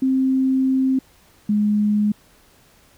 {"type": "tone pair in turn", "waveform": "sine", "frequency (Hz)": [263.2, 208.9], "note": ["C4", "G#3"], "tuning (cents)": [10, 10], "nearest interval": "major third", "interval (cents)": 400, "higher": "first", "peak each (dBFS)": -15, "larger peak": "neither", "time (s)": [[0.02, 0.99], [1.49, 2.12]], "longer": "first", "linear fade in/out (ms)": 5, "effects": ["pink hiss -54 dBFS RMS until 2.97 s"]}